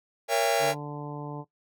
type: chord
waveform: 45% pulse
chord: A# diminished seventh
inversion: none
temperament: just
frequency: 466.2 / 559.4 / 671.3 / 805.5 Hz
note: A#4 / C#5 / E5 / G5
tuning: 0 / +16 / +31 / +47 cents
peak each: -28 dBFS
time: 0.28-0.75 s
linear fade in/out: 50 ms
type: harmonic tone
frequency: 146.7 Hz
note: D3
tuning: 2 cents flat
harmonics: 1 / 2 / 3 / 4 / 5 / 6 / 7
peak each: -36 / -39 / -41 / -45 / -46 / -43 / -47 dBFS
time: 0.59-1.45 s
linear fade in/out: 50 ms
effects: noise-tail reverb RT60 0.1 s tail -17 dB re dry